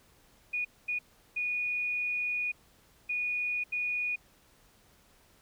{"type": "tone bursts at uneven times", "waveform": "sine", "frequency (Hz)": 2459, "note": "D#7", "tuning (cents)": -21, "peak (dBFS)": -29, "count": 5, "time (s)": [[0.53, 0.65], [0.88, 0.99], [1.36, 2.52], [3.09, 3.64], [3.72, 4.16]], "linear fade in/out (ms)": 10, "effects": ["pink hiss -63 dBFS RMS until 5.41 s"]}